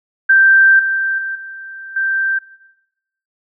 sine tone with level steps, 1568 Hz, G6, in tune, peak -6 / -15 / -20 / -29 / -14 dBFS, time 0.29-2.39 s, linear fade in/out 10 ms, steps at 0.79 / 1.18 / 1.35 / 1.96 s, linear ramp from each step 5 ms, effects noise-tail reverb RT60 0.9 s tail -18 dB re dry

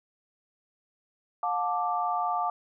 sine chord, D minor, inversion first, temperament equal with one note detuned, 715.6 / 880 / 1174.7 Hz, F5 / A5 / D6, +42 / 0 / 0 cents, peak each -29 / -31 / -30 dBFS, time 1.43-2.5 s, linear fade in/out 2 ms, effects none

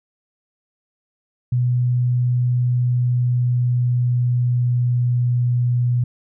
sine tone with pitch glide, 123.5 to 122.29 Hz, B2 to B2, 0 to -17 cents, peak -15 dBFS, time 1.52-6.04 s, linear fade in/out 5 ms, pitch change -17 cents, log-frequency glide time 2.55-5.52 s, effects none

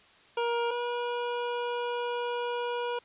25% pulse tone pair in turn, 471.7 / 481.9 Hz, A#4 / B4, +20 / -43 cents, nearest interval unison, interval 37 cents, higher second, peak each -23 / -26 dBFS, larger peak first, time 0.37-0.71 / 0.71-2.99 s, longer second, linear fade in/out 5 ms, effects white hiss -58 dBFS RMS until 3.04 s + resampled to 8000 Hz

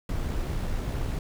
brown noise with amplitude modulation, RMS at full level -28 dBFS, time 0.09-1.19 s, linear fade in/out 2 ms, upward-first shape sine, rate 66.2 Hz, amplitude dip 25%, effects none

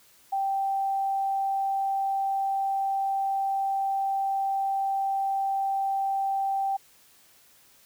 sine tone, 782 Hz, G5, 4 cents flat, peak -24 dBFS, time 0.32-6.77 s, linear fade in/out 10 ms, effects white hiss -58 dBFS RMS until 7.85 s

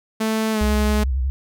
sawtooth tone with pitch glide, 220 to 211.6 Hz, A3 to G#3, 0 to +33 cents, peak -15 dBFS, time 0.2-1.04 s, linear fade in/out 10 ms, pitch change -67 cents, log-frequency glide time 0.52-0.61 s
sine tone with vibrato, 65.1 Hz, C2, 8 cents flat, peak -18 dBFS, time 0.61-1.3 s, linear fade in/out 0 ms, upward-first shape sine, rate 11 Hz, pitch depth 110 cents each way
effects none

